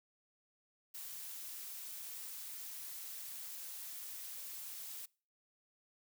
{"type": "noise with amplitude modulation", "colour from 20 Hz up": "blue", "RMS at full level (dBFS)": -45, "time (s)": [0.94, 5.06], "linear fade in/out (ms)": 10, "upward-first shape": "sine", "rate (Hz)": 232, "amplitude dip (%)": 40, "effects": ["noise-tail reverb RT60 0.4 s tail -25 dB re dry"]}